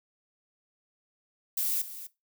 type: noise with echo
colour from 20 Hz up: violet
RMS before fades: -29 dBFS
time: 1.57-1.82 s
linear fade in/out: 5 ms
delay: 250 ms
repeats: 1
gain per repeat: -13 dB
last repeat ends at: 2.07 s
effects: noise-tail reverb RT60 0.2 s tail -17 dB re dry